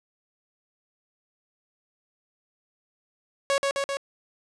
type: tone with echo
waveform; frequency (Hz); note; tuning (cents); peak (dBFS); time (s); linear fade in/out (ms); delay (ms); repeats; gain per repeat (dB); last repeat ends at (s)
sawtooth; 554.4; C#5; 0; -17; 3.5-3.58; 0; 130; 3; -2; 3.97
effects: resampled to 22050 Hz + 9-bit